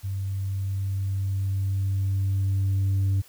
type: tone with level ramp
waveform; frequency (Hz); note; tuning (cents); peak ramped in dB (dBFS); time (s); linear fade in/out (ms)
sine; 97.2; G2; -14; -26 to -17; 0.03-3.22; 20
effects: tanh soft clip ceiling -19 dBFS + white hiss -53 dBFS RMS until 3.28 s